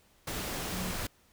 sine tone in noise, 183.3 Hz, F#3, 16 cents flat, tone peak -36 dBFS, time 0.72-0.92 s, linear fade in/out 5 ms, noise pink, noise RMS -36 dBFS, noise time 0.27-1.07 s, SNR -3 dB, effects pink hiss -65 dBFS RMS until 1.32 s

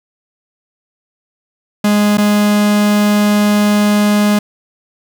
45% pulse tone with dropouts, 207.7 Hz, G#3, in tune, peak -9 dBFS, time 1.84-4.39 s, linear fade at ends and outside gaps 5 ms, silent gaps 2.173-2.181 s, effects none

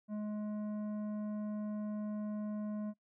sine tone with tanh clipping, 210.6 Hz, G#3, 24 cents sharp, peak -38 dBFS, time 0.08-2.94 s, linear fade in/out 50 ms, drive 10 dB, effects noise-tail reverb RT60 0.1 s tail -22 dB re dry

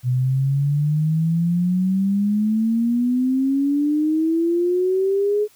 sine exponential sweep, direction up, 123.47 to 424.4 Hz, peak -16 dBFS, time 0.03-5.48 s, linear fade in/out 50 ms, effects white hiss -54 dBFS RMS until 5.55 s

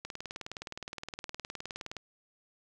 click train, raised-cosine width 0.2 ms, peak -22 dBFS, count 38, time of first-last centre 0.05-1.967 s, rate 19.3 Hz, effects none

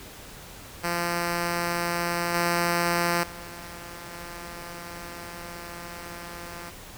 5% pulse tone with level steps, 172.4 Hz, F3, 22 cents flat, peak -14 / -11 / -29 / -27 dBFS, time 0.83-6.71 s, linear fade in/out 20 ms, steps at 2.34 / 3.23 / 4.13 s, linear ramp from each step 5 ms, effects pink hiss -44 dBFS RMS until 6.97 s

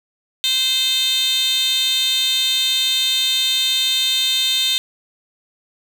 10% pulse tone with high-pass filter, 519 Hz, C5, 14 cents flat, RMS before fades -18 dBFS, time 0.44-4.78 s, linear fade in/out 0 ms, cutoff 3700 Hz, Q 6.2, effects none

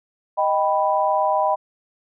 sine chord, Eb augmented, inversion none, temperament equal, 622.3 / 784 / 987.8 Hz, Eb5 / G5 / B5, 0 / 0 / 0 cents, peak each -21 dBFS, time 0.37-1.56 s, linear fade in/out 20 ms, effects none

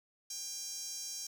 sawtooth tone with high-pass filter, 798 Hz, G5, 31 cents sharp, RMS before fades -42 dBFS, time 0.3-1.27 s, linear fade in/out 5 ms, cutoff 5900 Hz, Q 5.3, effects 10-bit

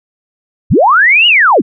sine linear two-way sweep, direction up then down, 35.91 to 2960 to 136.2 Hz, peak -4 dBFS, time 0.7-1.62 s, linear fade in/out 20 ms, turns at 1.27 s, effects none

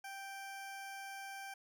20% pulse tone, 784 Hz, G5, in tune, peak -40 dBFS, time 0.04-1.54 s, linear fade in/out 5 ms, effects none

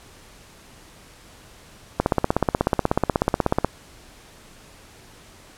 click train, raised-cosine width 1 ms, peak -3 dBFS, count 28, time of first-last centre 2-3.646 s, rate 16.4 Hz, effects pink hiss -48 dBFS RMS until 5.57 s + low-pass 11000 Hz 12 dB/octave

